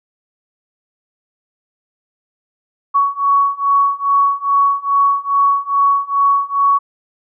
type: beating tone pair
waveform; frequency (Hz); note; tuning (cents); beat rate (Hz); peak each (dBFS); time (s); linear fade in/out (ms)
sine; 1118 / 1120.4; C#6 / C#6; +14 / +18; 2.4; -15 / -14; 2.94-6.79; 20
effects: none